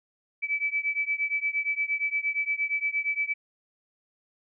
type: beating tone pair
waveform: sine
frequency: 2300 / 2308.6 Hz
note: D7 / D7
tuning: -37 / -30 cents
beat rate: 8.6 Hz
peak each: -28 / -29 dBFS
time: 0.42-3.34 s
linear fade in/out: 20 ms
effects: none